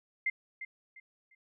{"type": "tone with echo", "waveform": "sine", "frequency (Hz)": 2093, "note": "C7", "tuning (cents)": 0, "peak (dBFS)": -27, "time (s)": [0.26, 0.3], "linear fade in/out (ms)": 5, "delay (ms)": 350, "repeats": 3, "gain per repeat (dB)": -11, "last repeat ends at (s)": 1.35, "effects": []}